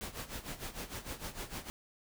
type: noise with tremolo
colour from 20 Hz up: pink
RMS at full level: -40 dBFS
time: 0.01-1.7 s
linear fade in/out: 0 ms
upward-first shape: sine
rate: 6.6 Hz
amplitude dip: 80%
effects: none